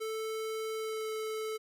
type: tone with pitch glide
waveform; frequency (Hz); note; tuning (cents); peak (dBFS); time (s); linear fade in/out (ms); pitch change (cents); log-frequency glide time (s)
square; 440 to 436.2; A4 to A4; 0 to -15; -35; 0-1.58; 20; -15; 0.75-1.1
effects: none